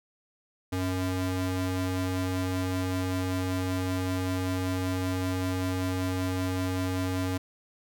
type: ring-modulated tone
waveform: 45% pulse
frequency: 185 Hz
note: F#3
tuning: in tune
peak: -24 dBFS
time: 0.72-7.38 s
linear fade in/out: 10 ms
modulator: 89.9 Hz
effects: none